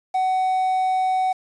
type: tone with quantisation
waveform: triangle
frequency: 750 Hz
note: F#5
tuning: 23 cents sharp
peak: -16 dBFS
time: 0.14-1.33 s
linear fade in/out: 10 ms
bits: 7
effects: resampled to 22050 Hz